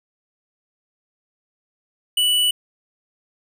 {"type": "tone", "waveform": "square", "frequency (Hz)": 2960, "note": "F#7", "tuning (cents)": 0, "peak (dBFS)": -16, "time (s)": [2.17, 2.51], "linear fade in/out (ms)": 5, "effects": []}